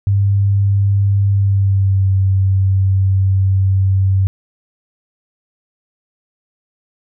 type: tone with pitch glide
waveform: sine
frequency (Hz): 99.6 to 96.04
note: G2 to G2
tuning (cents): +28 to -35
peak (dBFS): -10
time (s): 0.07-4.27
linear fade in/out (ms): 0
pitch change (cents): -63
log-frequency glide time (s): 1.3-2.1
effects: none